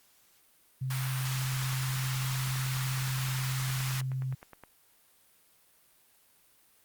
sine tone, 130.81 Hz, C3, in tune, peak -30 dBFS, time 0.81-4.35 s, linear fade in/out 10 ms
pink high-pass noise, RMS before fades -38 dBFS, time 0.9-4.01 s, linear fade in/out 5 ms, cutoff 980 Hz, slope 24 dB/octave
click train, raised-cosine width 0.5 ms, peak -32 dBFS, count 34, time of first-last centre 1.21-4.637 s, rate 9.63 Hz
effects white hiss -64 dBFS RMS until 6.84 s + Opus 48 kbps

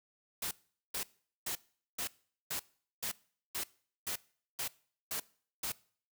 white noise bursts, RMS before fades -37 dBFS, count 11, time 0.42-5.721 s, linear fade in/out 5 ms, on 91 ms, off 430 ms, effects noise-tail reverb RT60 0.5 s tail -22 dB re dry

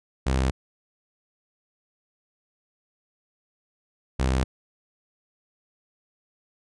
sawtooth tone pair in turn, 65.41 / 65 Hz, C2 / C2, 0 / -11 cents, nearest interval unison, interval 11 cents, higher first, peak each -17 dBFS, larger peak neither, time 0.26-0.51 / 4.19-4.44 s, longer neither, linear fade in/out 10 ms, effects resampled to 22050 Hz

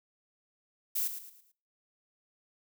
violet noise with echo, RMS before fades -31 dBFS, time 0.95-1.08 s, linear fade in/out 10 ms, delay 110 ms, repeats 4, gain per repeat -9 dB, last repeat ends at 1.52 s, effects noise-tail reverb RT60 0.4 s tail -20 dB re dry

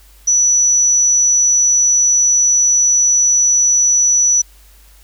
sine tone, 5920 Hz, F#8, in tune, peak -9 dBFS, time 0.27-4.42 s, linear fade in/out 10 ms, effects added 50 Hz sine -43 dBFS peak until 5.03 s + white hiss -49 dBFS RMS until 5.03 s

